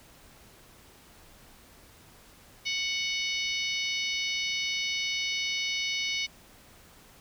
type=harmonic tone; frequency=740 Hz; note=F#5; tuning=in tune; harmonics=3 / 4 / 5 / 6 / 7 / 8; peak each=-32 / -34 / -36 / -38 / -39 / -40 dBFS; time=2.65-6.27 s; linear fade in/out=20 ms; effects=pink hiss -55 dBFS RMS until 7.2 s